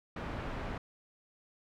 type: low-pass noise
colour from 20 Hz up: pink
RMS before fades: -39 dBFS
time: 0.16-0.78 s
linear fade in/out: 5 ms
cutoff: 1800 Hz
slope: 12 dB/octave
effects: none